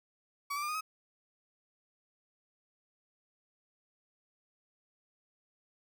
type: tone with pitch steps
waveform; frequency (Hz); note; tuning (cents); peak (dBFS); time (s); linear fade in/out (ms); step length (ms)
35% pulse; 1135 / 1167.6 / 1201.1 / 1235.6 / 1271.1; C#6 / D6 / D6 / D#6 / D#6; +41 / -10 / +39 / -12 / +37; -32; 0.5-0.81; 10; 62
effects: none